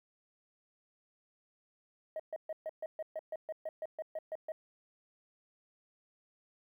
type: tone bursts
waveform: sine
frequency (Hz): 630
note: D#5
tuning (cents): +21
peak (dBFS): -34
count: 15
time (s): 2.16-4.52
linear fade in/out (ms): 2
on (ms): 36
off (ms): 130
effects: tanh soft clip ceiling -34 dBFS + 12-bit